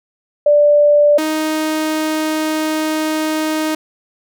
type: tone pair in turn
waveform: sine / sawtooth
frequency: 587.3 / 311.8 Hz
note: D5 / D#4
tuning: 0 / +4 cents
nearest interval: major seventh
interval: 1096 cents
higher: first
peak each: -7 / -12 dBFS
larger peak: first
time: 0.46-1.18 / 1.18-3.75 s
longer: second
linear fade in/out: 5 ms
effects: none